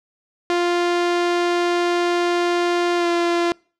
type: tone with pitch glide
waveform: sawtooth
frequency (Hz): 349.2 to 344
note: F4 to F4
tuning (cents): 0 to -26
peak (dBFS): -13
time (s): 0.5-3.52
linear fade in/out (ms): 0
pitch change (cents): -26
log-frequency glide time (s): 2.97-3.07
effects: noise-tail reverb RT60 0.4 s tail -26 dB re dry + low-pass 5000 Hz 12 dB/octave